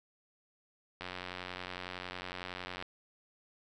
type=click train; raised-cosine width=0.3 ms; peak=-24 dBFS; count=166; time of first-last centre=1.01-2.825 s; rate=90.9 Hz; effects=none